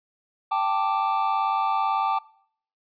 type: chord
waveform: triangle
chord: G suspended second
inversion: none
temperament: just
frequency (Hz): 784 / 882 / 1176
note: G5 / A5 / D6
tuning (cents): 0 / +4 / +2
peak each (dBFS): -24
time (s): 0.51-2.19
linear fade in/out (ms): 10
effects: noise-tail reverb RT60 0.6 s tail -22 dB re dry + resampled to 11025 Hz